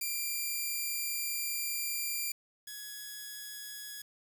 5% pulse tone pair in turn, 2375 / 1679.4 Hz, D7 / G#6, +19 / +19 cents, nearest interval tritone, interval 600 cents, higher first, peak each -23 / -31 dBFS, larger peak first, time 0.01-2.32 / 2.67-4.02 s, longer first, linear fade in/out 5 ms, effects 9-bit

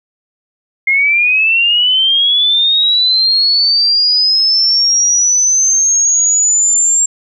sine linear sweep, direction up, 2121 to 7459 Hz, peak -8 dBFS, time 0.87-7.06 s, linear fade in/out 5 ms, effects none

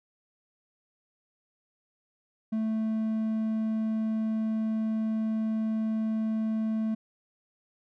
triangle tone, 220 Hz, A3, in tune, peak -24 dBFS, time 2.52-6.95 s, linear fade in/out 10 ms, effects none

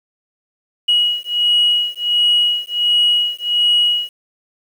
sine beating tone pair, 2905 / 2906.4 Hz, F#7 / F#7, -32 / -32 cents, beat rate 1.4 Hz, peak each -15 dBFS, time 0.88-4.1 s, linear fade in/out 10 ms, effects tanh soft clip ceiling -6 dBFS + 7-bit

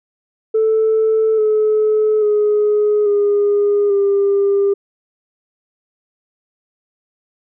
sine tone with pitch steps, 440 / 429.5 / 419.2 / 409.1 / 399.3 Hz, A4 / A4 / G#4 / G#4 / G4, 0 / -42 / +16 / -26 / +32 cents, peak -10 dBFS, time 0.54-4.74 s, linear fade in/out 10 ms, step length 840 ms, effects tanh soft clip ceiling -8 dBFS

